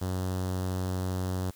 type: tone with notch filter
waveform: sawtooth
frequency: 92.5 Hz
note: F#2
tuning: in tune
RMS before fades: -31 dBFS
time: 0.01-1.51 s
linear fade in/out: 10 ms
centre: 2300 Hz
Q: 0.96
effects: white hiss -56 dBFS RMS until 1.55 s